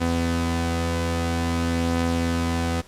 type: tone pair together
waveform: sawtooth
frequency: 84 / 251.5 Hz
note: E2 / B3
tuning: +33 / +32 cents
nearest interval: octave + perfect fifth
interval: 1899 cents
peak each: -20 / -21 dBFS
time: 0-2.82 s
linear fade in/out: 20 ms
effects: pink hiss -50 dBFS RMS until 2.87 s + low-pass 10000 Hz 12 dB/octave